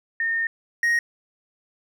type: tone pair in turn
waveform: sine / triangle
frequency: 1828 / 1872.9 Hz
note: A#6 / A#6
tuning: -34 / +8 cents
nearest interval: unison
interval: 42 cents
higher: second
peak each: -21 / -16 dBFS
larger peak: second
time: 0.2-0.47 / 0.83-0.99 s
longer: first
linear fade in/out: 2 ms
effects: none